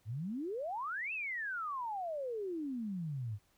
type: exponential two-way sweep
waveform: sine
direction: up then down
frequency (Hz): 98 to 2700 to 98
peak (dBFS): -36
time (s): 0.05-3.39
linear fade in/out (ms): 50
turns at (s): 1.13
effects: pink hiss -72 dBFS RMS until 3.57 s